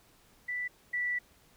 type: tone pair in turn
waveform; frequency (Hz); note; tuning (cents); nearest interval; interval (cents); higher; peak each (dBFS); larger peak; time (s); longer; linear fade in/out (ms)
sine; 1975.5 / 1961.9; B6 / B6; 0 / -12; unison; 12; first; -32 / -29; second; 0.48-0.68 / 0.93-1.19; second; 10
effects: pink hiss -63 dBFS RMS until 1.56 s